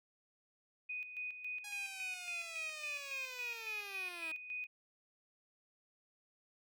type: tone with tremolo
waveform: sine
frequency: 2489 Hz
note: D#7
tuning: in tune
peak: -39 dBFS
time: 0.89-4.67 s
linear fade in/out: 10 ms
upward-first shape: square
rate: 3.6 Hz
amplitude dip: 60%
type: linear sweep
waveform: 5% pulse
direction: down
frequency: 830 to 315.6 Hz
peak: -36 dBFS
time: 1.64-4.32 s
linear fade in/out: 5 ms
effects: none